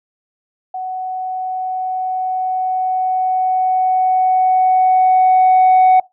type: tone with level ramp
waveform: sine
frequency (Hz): 745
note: F#5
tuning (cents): +12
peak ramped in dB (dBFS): -21 to -4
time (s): 0.74-6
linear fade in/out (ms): 5
effects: noise-tail reverb RT60 0.2 s tail -22 dB re dry + tanh soft clip ceiling -5 dBFS